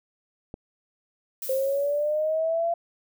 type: click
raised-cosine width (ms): 2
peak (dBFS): -23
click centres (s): 0.541
type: noise with exponential decay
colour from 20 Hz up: violet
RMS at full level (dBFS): -32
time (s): 1.42-2.39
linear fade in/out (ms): 2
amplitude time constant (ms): 210
type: linear sweep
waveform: sine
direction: up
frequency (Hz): 523.3 to 685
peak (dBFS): -22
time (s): 1.49-2.74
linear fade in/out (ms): 5
effects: none